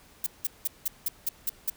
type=noise bursts; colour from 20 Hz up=violet; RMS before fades=-27 dBFS; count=8; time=0.24-1.7 s; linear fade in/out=5 ms; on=25 ms; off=180 ms; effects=pink hiss -56 dBFS RMS until 1.76 s